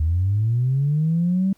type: linear sweep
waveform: sine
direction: up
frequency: 75.2 to 196 Hz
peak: -16 dBFS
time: 0-1.53 s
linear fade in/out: 5 ms
effects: tanh soft clip ceiling -12 dBFS + pink hiss -61 dBFS RMS until 1.57 s